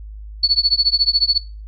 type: tone with tremolo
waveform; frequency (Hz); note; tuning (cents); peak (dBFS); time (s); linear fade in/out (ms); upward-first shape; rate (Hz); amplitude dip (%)
sine; 4435; C#8; 0; -8; 0.43-1.38; 5; triangle; 14; 100
effects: noise-tail reverb RT60 0.3 s tail -19 dB re dry + added 52 Hz sine -31 dBFS peak until 1.67 s